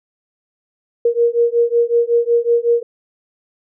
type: beating tone pair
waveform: sine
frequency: 468.4 / 473.8 Hz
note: A#4 / A#4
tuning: +8 / +28 cents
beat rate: 5.4 Hz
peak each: -15 dBFS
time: 1.05-2.83 s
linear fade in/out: 5 ms
effects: none